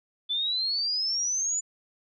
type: exponential sweep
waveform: sine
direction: up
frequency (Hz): 3473 to 7040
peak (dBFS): -25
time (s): 0.29-1.61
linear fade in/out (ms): 20
effects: none